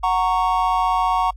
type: chord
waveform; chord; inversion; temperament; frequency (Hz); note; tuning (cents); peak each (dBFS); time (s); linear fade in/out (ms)
triangle; F# major; none; just; 740 / 925 / 1110; F#5 / A#5 / C#6; 0 / -14 / +2; -19; 0.03-1.31; 10
effects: added 50 Hz sine -35 dBFS peak until 1.36 s + AAC 64 kbps